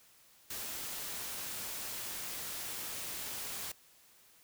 white noise, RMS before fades -41 dBFS, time 0.5-3.72 s, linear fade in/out 5 ms, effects white hiss -63 dBFS RMS until 4.43 s

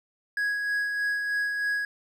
triangle tone with tremolo, 1661.2 Hz, G#6, in tune, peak -22 dBFS, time 0.37-1.85 s, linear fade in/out 2 ms, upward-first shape sine, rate 3.2 Hz, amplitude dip 35%, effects none

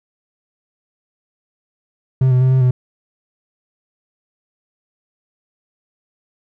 triangle tone with pitch steps, 130.7 / 126.7 / 129.7 / 130.8 / 126.2 Hz, C3 / B2 / C3 / C3 / B2, -1 / +45 / -15 / 0 / +38 cents, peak -8 dBFS, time 2.21-2.71 s, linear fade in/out 5 ms, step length 100 ms, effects none

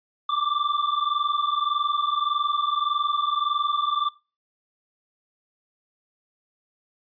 square tone pair together, 1162.3 / 1184 Hz, D6 / D6, -18 / +14 cents, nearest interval unison, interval 32 cents, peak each -26 / -25 dBFS, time 0.29-4.09 s, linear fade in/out 5 ms, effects noise-tail reverb RT60 0.3 s tail -19 dB re dry + resampled to 11025 Hz

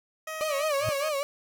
15% pulse tone with pitch glide, 631 to 552.5 Hz, D#5 to C#5, +24 to -6 cents, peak -27 dBFS, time 0.27-1.09 s, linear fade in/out 5 ms, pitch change -230 cents, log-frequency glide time 0.68-0.74 s
35% pulse tone with vibrato, 587.3 Hz, D5, in tune, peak -25 dBFS, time 0.41-1.23 s, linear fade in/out 0 ms, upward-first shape sine, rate 4.9 Hz, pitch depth 120 cents each way
sine tone with exponential growth, 111.6 Hz, A2, 25 cents sharp, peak -25 dBFS, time 0.79-0.89 s, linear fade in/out 0 ms, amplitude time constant 21 ms
effects none

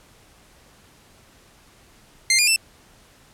15% pulse tone with pitch steps, 2097 / 2422 / 2664 Hz, C7 / D#7 / E7, +3 / -47 / +18 cents, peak -8 dBFS, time 2.3-2.561 s, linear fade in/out 2 ms, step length 87 ms, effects pink hiss -53 dBFS RMS until 3.33 s + low-pass 12000 Hz 12 dB/octave

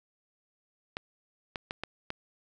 clicks, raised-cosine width 0.3 ms, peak -18 dBFS, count 5, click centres 0.969 / 1.558 / 1.709 / 1.836 / 2.104 s, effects none

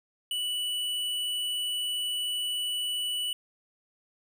triangle tone with tanh clipping, 2959 Hz, F#7, 1 cent flat, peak -30 dBFS, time 0.31-3.33 s, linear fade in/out 2 ms, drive 17 dB, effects none

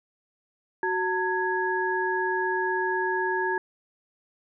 sine tone cluster, 371 / 904 / 1666 Hz, F#4 / A5 / G#6, +5 / +47 / +5 cents, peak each -28 dBFS, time 0.83-3.58 s, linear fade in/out 2 ms, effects none

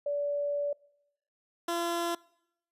sine / 15% pulse tone pair in turn, 577 / 341.3 Hz, D5 / F4, -31 / -40 cents, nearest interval major sixth, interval 909 cents, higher first, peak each -28 / -23 dBFS, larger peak second, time 0.06-0.73 / 1.68-2.15 s, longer first, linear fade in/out 5 ms, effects noise-tail reverb RT60 0.8 s tail -24 dB re dry + resampled to 32000 Hz

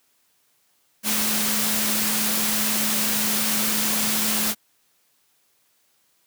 sine tone in noise, 214.3 Hz, A3, 45 cents flat, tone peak -29 dBFS, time 1.03-4.55 s, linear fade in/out 50 ms, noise white, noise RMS -23 dBFS, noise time 1.03-4.55 s, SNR -9 dB, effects white hiss -65 dBFS RMS until 6.26 s + high-pass 100 Hz 12 dB/octave

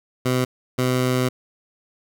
15% pulse tone bursts at uneven times, 127.1 Hz, C3, 50 cents flat, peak -12 dBFS, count 2, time 0.25-0.45 / 0.78-1.29 s, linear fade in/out 10 ms, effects none

